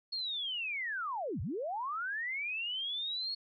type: linear two-way sweep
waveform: sine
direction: down then up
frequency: 4364 to 69.3 to 4364 Hz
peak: -34 dBFS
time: 0.12-3.35 s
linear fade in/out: 10 ms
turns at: 1.41 s
effects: none